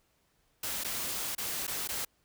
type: noise with dropouts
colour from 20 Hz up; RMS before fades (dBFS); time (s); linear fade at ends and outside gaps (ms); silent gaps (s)
white; -35; 0.63-2.05; 5; 0.837-0.845 / 1.351-1.38 / 1.669-1.677 / 1.876-1.888
effects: pink hiss -72 dBFS RMS until 2.24 s